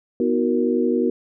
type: chord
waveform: sine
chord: B major seventh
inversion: none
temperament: equal with one note detuned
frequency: 246.9 / 318.8 / 370 / 466.2 Hz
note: B3 / D#4 / F#4 / A#4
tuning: 0 / +42 / 0 / 0 cents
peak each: -21 / -25 / -22 / -23 dBFS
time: 0.2-1.1 s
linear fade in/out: 2 ms
effects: none